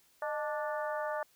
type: harmonic tone with a mistuned harmonic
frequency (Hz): 293.7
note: D4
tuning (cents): 0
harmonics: 2 / 3 / 4 / 5 / 6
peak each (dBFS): -35 / -39 / -41 / -43 / -45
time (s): 0.22-1.23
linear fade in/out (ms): 2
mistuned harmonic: 2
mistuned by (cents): +68
effects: white hiss -67 dBFS RMS until 1.35 s